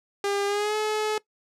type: tone with pitch glide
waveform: sawtooth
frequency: 401.9 to 428.3 Hz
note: G4 to A4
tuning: +43 to -47 cents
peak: -20 dBFS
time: 0.24-1.18 s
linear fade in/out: 2 ms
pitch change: +110 cents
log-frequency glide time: 0.46-0.76 s
effects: noise-tail reverb RT60 0.1 s tail -20 dB re dry + low-pass 9000 Hz 12 dB/octave